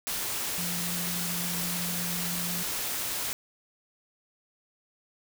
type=tone in noise; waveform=sine; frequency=174.61 Hz; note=F3; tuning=in tune; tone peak=-35 dBFS; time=0.58-2.63 s; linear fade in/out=0 ms; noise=white; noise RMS=-32 dBFS; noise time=0.07-3.33 s; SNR=-6 dB; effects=none